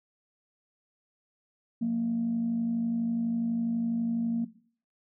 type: tone pair together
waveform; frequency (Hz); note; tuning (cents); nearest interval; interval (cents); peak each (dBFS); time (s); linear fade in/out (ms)
sine; 180 / 232.1; F#3 / A#3; -47 / -7; major third; 440; -34 / -25; 1.81-4.45; 10
effects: noise-tail reverb RT60 0.5 s tail -18 dB re dry + tanh soft clip ceiling -21 dBFS